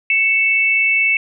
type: tone pair together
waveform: sine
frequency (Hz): 2221 / 2645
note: C#7 / E7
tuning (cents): +3 / +5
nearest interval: minor third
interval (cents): 302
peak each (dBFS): -15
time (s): 0.1-1.17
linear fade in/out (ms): 2
effects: none